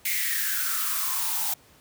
blue noise with high-pass filter sweep, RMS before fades -27 dBFS, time 0.05-1.54 s, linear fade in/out 5 ms, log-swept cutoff 2200 to 780 Hz, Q 8.1, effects pink hiss -56 dBFS RMS until 1.8 s + high-pass 60 Hz 12 dB/octave

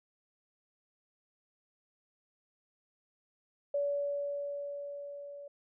sine tone with level ramp, 571 Hz, D5, 49 cents flat, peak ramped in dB -28 to -44 dBFS, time 3.74-5.48 s, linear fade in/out 5 ms, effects none

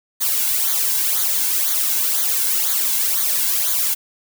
blue noise with flanger, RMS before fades -19 dBFS, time 0.2-3.95 s, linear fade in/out 20 ms, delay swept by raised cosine 0.37 to 1.67 ms, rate 2 Hz, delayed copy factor -0.7, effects none

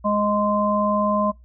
harmonic tone, 207.7 Hz, G#3, in tune, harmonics 1 / 3 / 5, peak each -22 / -22 / -22 dBFS, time 0.04-1.32 s, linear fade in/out 20 ms, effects noise-tail reverb RT60 0.2 s tail -24 dB re dry + added 60 Hz sine -45 dBFS peak until 1.44 s

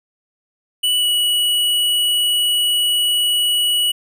square tone with pitch glide, 2960 to 2933 Hz, F#7 to F#7, 0 to -16 cents, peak -15 dBFS, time 0.83-3.92 s, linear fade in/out 10 ms, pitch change -16 cents, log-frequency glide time 0.99-1.05 s, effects none

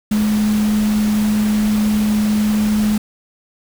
sine tone in noise, 212 Hz, G#3, 36 cents sharp, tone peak -13 dBFS, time 0.11-2.98 s, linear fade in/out 5 ms, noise pink, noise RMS -28 dBFS, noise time 0.11-2.98 s, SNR +12 dB, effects none

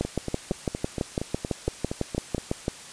two click trains, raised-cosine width 2 ms, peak -11 / -15 dBFS, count 17 / 11, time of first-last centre 0.01-2.681 / 0.05-2.381 s, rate 5.99 / 4.29 Hz, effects white hiss -43 dBFS RMS until 2.92 s + resampled to 22050 Hz

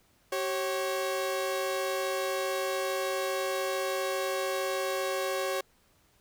sawtooth tone pair together, 382.3 / 547 Hz, G4 / C#5, -43 / -23 cents, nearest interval tritone, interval 620 cents, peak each -29 / -27 dBFS, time 0.32-5.61 s, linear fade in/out 5 ms, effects pink hiss -66 dBFS RMS until 6.2 s

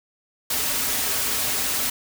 white noise with comb filter, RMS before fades -24 dBFS, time 0.5-1.9 s, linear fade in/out 5 ms, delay 5.8 ms, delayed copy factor -0.6, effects none

